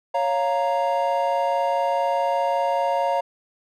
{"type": "chord", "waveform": "triangle", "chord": "Bb minor", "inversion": "first", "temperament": "equal", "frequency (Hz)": [554.4, 698.5, 932.3], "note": ["Db5", "F5", "Bb5"], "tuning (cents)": [0, 0, 0], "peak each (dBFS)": -22, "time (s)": [0.14, 3.21], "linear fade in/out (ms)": 10, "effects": []}